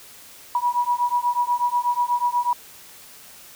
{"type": "beating tone pair", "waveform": "sine", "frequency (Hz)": [966, 974.2], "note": ["B5", "B5"], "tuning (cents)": [-39, -24], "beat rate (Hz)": 8.2, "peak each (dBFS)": -22, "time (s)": [0.55, 2.53], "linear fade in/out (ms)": 2, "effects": ["white hiss -45 dBFS RMS until 3.55 s"]}